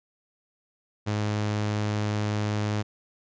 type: tone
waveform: sawtooth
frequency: 105.2 Hz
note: G#2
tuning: 23 cents sharp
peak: -21 dBFS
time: 1.06-2.83 s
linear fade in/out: 20 ms
effects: resampled to 16000 Hz